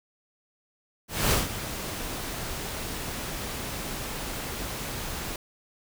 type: noise with ADSR envelope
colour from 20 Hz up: pink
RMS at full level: -22 dBFS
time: 1.08-5.36 s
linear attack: 230 ms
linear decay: 160 ms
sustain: -12 dB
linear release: 3 ms
effects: none